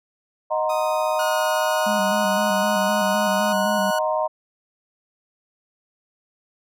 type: chord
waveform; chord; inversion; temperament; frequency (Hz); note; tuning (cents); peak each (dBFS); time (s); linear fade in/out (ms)
sine; C half-diminished seventh; first; equal; 622.3 / 740 / 932.3 / 1046.5; Eb5 / Gb5 / Bb5 / C6; 0 / 0 / 0 / 0; -22 / -28 / -25 / -28; 0.5-4.28; 20
type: tone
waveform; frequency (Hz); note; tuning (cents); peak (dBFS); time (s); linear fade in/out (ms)
sawtooth; 1244.5; D#6; 0; -27; 0.69-3.53; 10
type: tone with pitch glide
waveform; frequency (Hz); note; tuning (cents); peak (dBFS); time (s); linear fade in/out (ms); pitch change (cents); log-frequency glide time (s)
sawtooth; 1447 to 1468.9; F#6 to F#6; -39 to -13; -23; 1.19-3.99; 5; +26; 1.43-2.37
type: tone with vibrato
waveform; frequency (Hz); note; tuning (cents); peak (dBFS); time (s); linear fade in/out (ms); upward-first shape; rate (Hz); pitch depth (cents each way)
sine; 203.2; G#3; -38; -25; 1.86-3.91; 10; square; 3.9; 58
effects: none